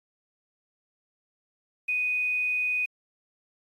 sine tone with quantisation, 2489 Hz, D#7, in tune, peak -24 dBFS, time 1.88-2.86 s, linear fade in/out 10 ms, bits 9, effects AAC 64 kbps

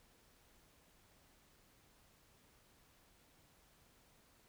silence, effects pink hiss -69 dBFS RMS until 4.48 s

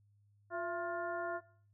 harmonic tone with a mistuned harmonic, 352.8 Hz, F4, 18 cents sharp, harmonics 1 / 2 / 3 / 4 / 5, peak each -43 / -39 / -45 / -43 / -51 dBFS, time 0.5-1.41 s, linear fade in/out 50 ms, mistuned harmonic 2, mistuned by -75 cents, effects noise-tail reverb RT60 0.5 s tail -18 dB re dry + added 102 Hz sine -66 dBFS peak until 1.73 s

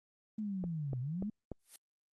sine linear two-way sweep, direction down then up, 219.7 to 120.7 to 219.7 Hz, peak -35 dBFS, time 0.38-1.3 s, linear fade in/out 5 ms, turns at 1 s
click train, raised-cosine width 2 ms, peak -27 dBFS, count 4, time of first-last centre 0.64-1.517 s, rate 3.42 Hz
blue noise with exponential growth, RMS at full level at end -44 dBFS, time 1.59-1.76 s, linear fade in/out 2 ms, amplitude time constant 35 ms
effects Opus 32 kbps

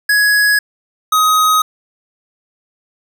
square tone pair in turn, 1674 / 1258.9 Hz, G#6 / D#6, +13 / +20 cents, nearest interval perfect fourth, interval 493 cents, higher first, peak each -10 dBFS, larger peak neither, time 0.09-0.59 / 1.12-1.62 s, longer neither, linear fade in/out 5 ms, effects none

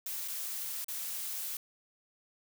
blue noise with dropouts, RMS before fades -38 dBFS, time 0.06-1.57 s, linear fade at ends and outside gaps 2 ms, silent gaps 0.278-0.282 / 0.845-0.883 s, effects none

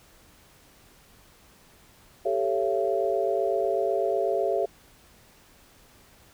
sine chord, A dominant seventh, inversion third, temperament equal with one note detuned, 392 / 440 / 554.4 / 676.6 Hz, G4 / A4 / C#5 / E5, 0 / 0 / 0 / +45 cents, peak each -28 / -29 / -29 / -27 dBFS, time 2.25-4.66 s, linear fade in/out 10 ms, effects pink hiss -56 dBFS RMS until 6.33 s

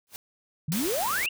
white noise with exponential growth, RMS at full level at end -36 dBFS, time 0.07-0.16 s, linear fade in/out 0 ms, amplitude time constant 18 ms
sine exponential sweep, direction up, 141.5 to 2921 Hz, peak -26 dBFS, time 0.68-1.29 s, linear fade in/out 5 ms
white noise, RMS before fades -32 dBFS, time 0.72-1.26 s, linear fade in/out 0 ms
effects none

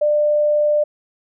sine tone, 596 Hz, D5, 25 cents sharp, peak -13 dBFS, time 0.01-0.84 s, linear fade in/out 10 ms, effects none

